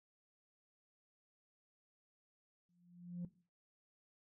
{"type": "tone with exponential growth", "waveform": "sine", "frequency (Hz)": 175.6, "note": "F3", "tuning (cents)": 10, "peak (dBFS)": -36, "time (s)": [2.69, 3.25], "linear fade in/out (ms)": 2, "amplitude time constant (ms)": 120, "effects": ["noise-tail reverb RT60 0.4 s tail -18 dB re dry", "tanh soft clip ceiling -38 dBFS"]}